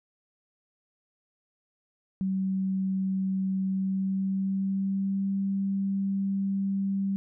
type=tone with pitch glide; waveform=sine; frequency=190.7 to 195.72 Hz; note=G3 to G3; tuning=-47 to -2 cents; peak=-25 dBFS; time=2.21-7.16 s; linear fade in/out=0 ms; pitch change=+45 cents; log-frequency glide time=3.65-5.31 s; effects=none